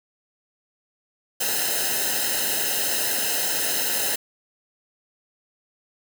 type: noise with comb filter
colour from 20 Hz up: white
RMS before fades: -24 dBFS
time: 1.4-4.16 s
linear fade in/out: 10 ms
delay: 0.87 ms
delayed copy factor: -0.9
effects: none